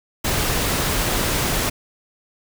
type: noise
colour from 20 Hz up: pink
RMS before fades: -21 dBFS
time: 0.24-1.7 s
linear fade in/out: 10 ms
effects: none